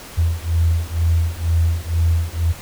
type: beating tone pair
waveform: sine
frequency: 82.2 / 84.3 Hz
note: E2 / E2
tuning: -4 / +39 cents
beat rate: 2.1 Hz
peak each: -18 dBFS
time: 0.17-2.53 s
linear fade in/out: 20 ms
effects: pink hiss -37 dBFS RMS until 2.61 s